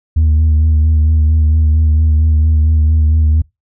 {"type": "tone with vibrato", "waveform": "sine", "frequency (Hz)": 77.78, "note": "D#2", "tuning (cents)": 0, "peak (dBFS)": -5, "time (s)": [0.16, 3.42], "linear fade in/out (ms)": 10, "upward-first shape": "sine", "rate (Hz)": 4.4, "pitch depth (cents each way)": 32, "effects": ["noise-tail reverb RT60 0.2 s tail -25 dB re dry", "tanh soft clip ceiling -6 dBFS"]}